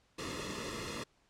pink noise with comb filter, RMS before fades -40 dBFS, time 0.18-1.04 s, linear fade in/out 10 ms, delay 1.3 ms, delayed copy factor -0.9, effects pink hiss -71 dBFS RMS until 1.29 s + low-pass 7000 Hz 12 dB/octave

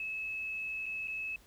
sine tone with dropouts, 2591 Hz, E7, 30 cents flat, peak -35 dBFS, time 0-1.36 s, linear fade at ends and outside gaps 2 ms, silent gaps 0.859-0.863 / 1.074-1.08 s, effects added 50 Hz sine -65 dBFS peak until 1.46 s + pink hiss -62 dBFS RMS until 1.46 s

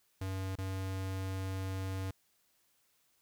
square tone with dropouts, 95.2 Hz, F#2, 50 cents sharp, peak -36 dBFS, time 0.21-2.11 s, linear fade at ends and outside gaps 5 ms, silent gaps 0.556-0.584 s, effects white hiss -73 dBFS RMS until 3.21 s

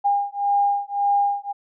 sine beating tone pair, 807 / 808.8 Hz, G#5 / G#5, -50 / -46 cents, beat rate 1.8 Hz, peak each -21 dBFS, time 0.04-1.53 s, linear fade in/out 20 ms, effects none

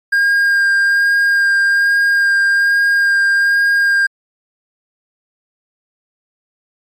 triangle tone with vibrato, 1611 Hz, G6, 47 cents sharp, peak -8 dBFS, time 0.12-4.07 s, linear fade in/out 10 ms, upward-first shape sine, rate 1.2 Hz, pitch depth 11 cents each way, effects MP3 64 kbps

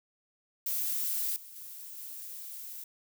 violet noise with level steps, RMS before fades -32 / -49 / -45 / -43 dBFS, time 0.66-2.84 s, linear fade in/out 5 ms, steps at 1.36 / 1.56 / 1.98 s, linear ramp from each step 2 ms, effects none

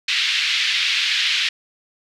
white band-pass noise, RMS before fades -20 dBFS, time 0.08-1.49 s, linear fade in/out 5 ms, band 2000 to 3900 Hz, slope 24 dB/octave, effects none

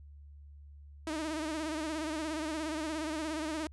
sawtooth tone with vibrato, 312.1 Hz, D#4, 5 cents sharp, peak -30 dBFS, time 1.07-3.67 s, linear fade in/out 2 ms, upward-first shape sine, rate 17 Hz, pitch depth 77 cents each way, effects added 72 Hz sine -49 dBFS peak until 3.72 s + resampled to 24000 Hz

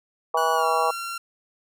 harmonic tone, 161.9 Hz, E3, 31 cents flat, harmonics 3 / 4 / 5 / 6 / 7, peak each -27 / -27 / -25 / -27 / -24 dBFS, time 0.34-0.91 s, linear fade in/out 5 ms
sawtooth tone with pitch glide, 1468 to 1369.7 Hz, F#6 to F6, -14 to -34 cents, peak -26 dBFS, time 0.37-1.18 s, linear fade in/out 5 ms, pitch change -120 cents, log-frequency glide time 0.54-0.66 s
effects none

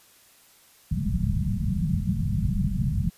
white low-pass noise, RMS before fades -25 dBFS, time 0.91-3.1 s, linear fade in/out 10 ms, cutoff 210 Hz, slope 96 dB/octave, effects white hiss -56 dBFS RMS until 3.17 s + resampled to 32000 Hz

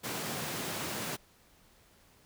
pink high-pass noise, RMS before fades -37 dBFS, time 0.03-1.17 s, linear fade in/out 20 ms, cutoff 120 Hz, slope 24 dB/octave, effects pink hiss -63 dBFS RMS until 2.25 s

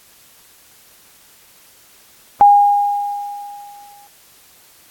sine tone with exponential decay, 815 Hz, G#5, 33 cents flat, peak -3 dBFS, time 2.41-4.07 s, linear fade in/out 0 ms, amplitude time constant 360 ms, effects white hiss -48 dBFS RMS until 4.9 s + AAC 64 kbps

